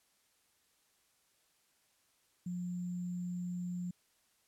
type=tone with sample-and-hold; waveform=sine; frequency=177.5 Hz; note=F3; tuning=28 cents sharp; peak=-36 dBFS; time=2.46-3.91 s; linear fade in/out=5 ms; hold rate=7350 Hz; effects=white hiss -73 dBFS RMS until 4.47 s + low-pass 12000 Hz 12 dB/octave